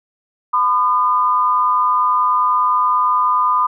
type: tone pair together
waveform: sine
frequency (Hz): 1007.5 / 1217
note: B5 / D#6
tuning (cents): +34 / -39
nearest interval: minor third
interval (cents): 327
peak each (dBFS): -15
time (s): 0.53-3.67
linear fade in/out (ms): 10
effects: none